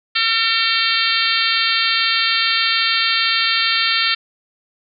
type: harmonic tone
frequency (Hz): 453.2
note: A#4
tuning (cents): -49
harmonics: 3 / 4 / 5 / 6 / 7 / 8 / 9 / 10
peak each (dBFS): -23 / -23 / -23 / -23 / -23 / -23 / -23 / -23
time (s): 0.15-4.15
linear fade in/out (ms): 10
effects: none